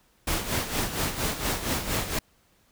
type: noise with tremolo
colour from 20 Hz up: pink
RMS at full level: -26 dBFS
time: 0.27-2.19 s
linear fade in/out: 5 ms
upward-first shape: sine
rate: 4.3 Hz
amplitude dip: 65%
effects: pink hiss -64 dBFS RMS until 2.71 s